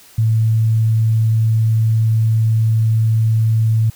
sine tone, 111.4 Hz, A2, 22 cents sharp, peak -11 dBFS, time 0.18-3.9 s, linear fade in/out 5 ms, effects white hiss -45 dBFS RMS until 3.95 s

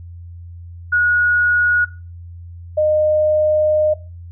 sine tone pair in turn, 1452 / 612.4 Hz, F#6 / D#5, -33 / -28 cents, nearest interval octave + minor third, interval 1495 cents, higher first, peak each -12 dBFS, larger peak neither, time 0.92-1.85 / 2.77-3.94 s, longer second, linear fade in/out 10 ms, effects noise-tail reverb RT60 0.3 s tail -17 dB re dry + added 86 Hz sine -32 dBFS peak until 4.31 s

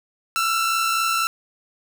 sawtooth tone pair together, 1336.1 / 1400 Hz, E6 / F6, +23 / +4 cents, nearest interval minor second, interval 81 cents, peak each -16 / -26 dBFS, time 0.36-1.27 s, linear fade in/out 0 ms, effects none

